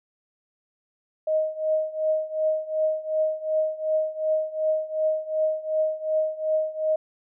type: tone with tremolo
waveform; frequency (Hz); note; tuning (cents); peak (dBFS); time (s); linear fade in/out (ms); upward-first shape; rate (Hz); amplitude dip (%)
sine; 625; D#5; +8; -18; 1.27-6.96; 5; triangle; 2.7; 90
effects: none